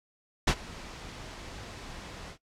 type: noise with ADSR envelope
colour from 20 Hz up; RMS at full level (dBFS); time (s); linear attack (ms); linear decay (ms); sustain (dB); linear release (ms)
pink; -21; 0.47-2.38; 10; 64; -22; 84
effects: noise-tail reverb RT60 0.1 s tail -18 dB re dry + low-pass 6000 Hz 12 dB/octave